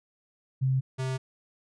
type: tone pair in turn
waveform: sine / square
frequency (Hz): 131.8 / 130.81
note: C3 / C3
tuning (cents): +13 / 0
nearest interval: unison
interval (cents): 13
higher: first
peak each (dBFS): -22 / -29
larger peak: first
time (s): 0.61-0.81 / 0.98-1.18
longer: neither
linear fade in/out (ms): 20
effects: resampled to 22050 Hz

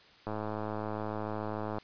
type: click train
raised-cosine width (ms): 1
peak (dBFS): -22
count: 163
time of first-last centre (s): 0.27-1.784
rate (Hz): 107
effects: white hiss -58 dBFS RMS until 1.83 s + resampled to 11025 Hz

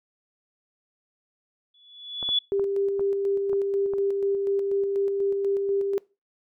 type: tone with exponential growth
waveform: sine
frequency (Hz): 3424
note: A7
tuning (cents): -48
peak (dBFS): -18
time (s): 1.74-2.39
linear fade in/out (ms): 5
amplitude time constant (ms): 140
type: clicks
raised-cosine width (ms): 1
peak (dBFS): -24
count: 6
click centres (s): 2.228 / 2.29 / 2.596 / 2.995 / 3.531 / 3.936
type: tone with tremolo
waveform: sine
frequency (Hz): 396.6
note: G4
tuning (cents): +20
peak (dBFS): -21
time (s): 2.52-5.98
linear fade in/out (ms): 0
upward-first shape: square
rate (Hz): 4.1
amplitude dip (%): 30
effects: noise-tail reverb RT60 0.3 s tail -24 dB re dry

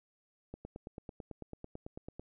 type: click train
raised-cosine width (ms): 2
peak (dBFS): -30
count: 16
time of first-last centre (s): 0.54-2.196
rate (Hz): 9.06
effects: none

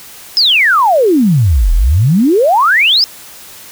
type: exponential two-way sweep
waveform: sine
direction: down then up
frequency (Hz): 5274 to 37.5 to 5274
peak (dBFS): -6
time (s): 0.37-3.04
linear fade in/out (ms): 0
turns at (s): 1.73
effects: white hiss -34 dBFS RMS until 3.71 s

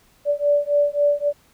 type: beating tone pair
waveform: sine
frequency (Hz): 579 / 582.7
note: D5 / D5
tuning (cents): -25 / -14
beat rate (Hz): 3.7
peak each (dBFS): -19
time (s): 0.25-1.33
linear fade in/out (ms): 50
effects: pink hiss -57 dBFS RMS until 1.53 s

